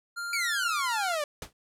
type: tone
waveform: square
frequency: 1396.9 Hz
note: F6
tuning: in tune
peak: -33 dBFS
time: 0.16-1.16 s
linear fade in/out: 20 ms
type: exponential sweep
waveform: sawtooth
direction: down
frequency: 2349 to 571 Hz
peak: -24 dBFS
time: 0.33-1.24 s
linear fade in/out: 2 ms
type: noise with exponential decay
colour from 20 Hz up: pink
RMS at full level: -33 dBFS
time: 1.42-1.53 s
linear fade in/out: 2 ms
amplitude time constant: 22 ms
effects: low-pass 12000 Hz 12 dB/octave